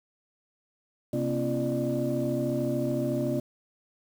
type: tone cluster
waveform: sine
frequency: 131.5 / 240.1 / 273.8 / 341.6 / 597 Hz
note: C3 / B3 / C#4 / F4 / D5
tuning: +9 / -49 / -21 / -38 / +28 cents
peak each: -31 dBFS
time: 1.13-3.4 s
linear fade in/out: 5 ms
effects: tanh soft clip ceiling -18 dBFS + 8-bit